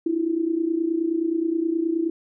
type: tone with amplitude modulation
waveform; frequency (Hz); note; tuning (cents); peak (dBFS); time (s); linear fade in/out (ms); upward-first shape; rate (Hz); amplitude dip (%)
sine; 329.6; E4; 0; -17; 0.06-2.1; 5; sine; 29.5; 75
effects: none